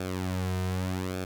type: tone with flanger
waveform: sawtooth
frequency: 92.5 Hz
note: F#2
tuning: in tune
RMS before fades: -31 dBFS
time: 0-1.25 s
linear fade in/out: 5 ms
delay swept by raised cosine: 1 to 3.6 ms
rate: 0.84 Hz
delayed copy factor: -0.7
effects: 10-bit